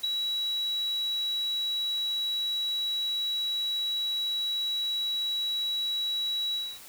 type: tone with ADSR envelope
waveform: sine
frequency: 3900 Hz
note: B7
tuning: 23 cents flat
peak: -22 dBFS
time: 0.03-6.8 s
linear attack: 15 ms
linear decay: 5 ms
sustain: -5 dB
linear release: 260 ms
effects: white hiss -48 dBFS RMS until 6.88 s